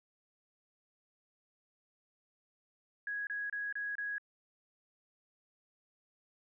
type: tone bursts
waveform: sine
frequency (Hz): 1661.2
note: G#6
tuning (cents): 0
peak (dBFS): -35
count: 5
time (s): 3.07-4.182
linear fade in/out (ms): 2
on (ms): 200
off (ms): 28
effects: none

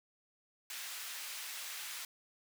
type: high-pass noise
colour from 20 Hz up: pink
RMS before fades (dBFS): -44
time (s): 0.7-2.05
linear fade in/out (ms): 2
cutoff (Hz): 1800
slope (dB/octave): 12
effects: none

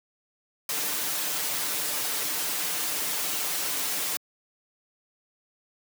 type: noise with comb filter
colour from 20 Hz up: white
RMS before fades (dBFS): -29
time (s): 0.69-4.17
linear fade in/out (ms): 2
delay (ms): 6.7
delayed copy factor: +0.9
effects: high-pass 200 Hz 12 dB/octave

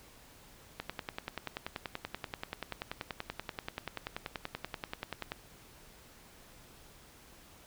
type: click train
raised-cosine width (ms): 0.3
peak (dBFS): -20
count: 48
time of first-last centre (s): 0.8-5.319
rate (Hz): 10.4
effects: pink hiss -57 dBFS RMS until 7.66 s

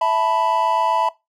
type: chord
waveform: triangle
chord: E suspended fourth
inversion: none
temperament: equal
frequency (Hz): 659.3 / 880 / 987.8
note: E5 / A5 / B5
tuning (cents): 0 / 0 / 0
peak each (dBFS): -20 / -19 / -17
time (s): 0.01-1.09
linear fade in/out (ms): 5
effects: noise-tail reverb RT60 0.2 s tail -19 dB re dry

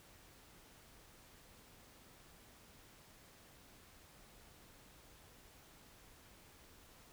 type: silence
effects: pink hiss -62 dBFS RMS until 7.12 s

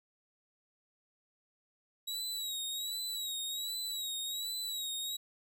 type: tone with vibrato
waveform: sawtooth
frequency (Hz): 3858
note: B7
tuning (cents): -41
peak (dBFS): -33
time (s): 2.07-5.17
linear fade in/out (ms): 10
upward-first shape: sine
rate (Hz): 1.3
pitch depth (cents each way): 66
effects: none

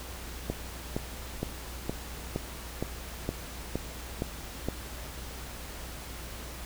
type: click train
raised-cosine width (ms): 2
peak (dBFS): -16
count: 10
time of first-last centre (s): 0.5-4.686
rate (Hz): 2.15
effects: added 60 Hz sine -42 dBFS peak until 6.65 s + pink hiss -43 dBFS RMS until 6.65 s

